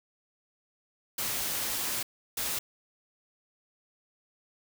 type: noise bursts at uneven times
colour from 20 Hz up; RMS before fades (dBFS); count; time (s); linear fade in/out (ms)
white; -32; 2; 1.18-2.03 / 2.37-2.59; 5
effects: none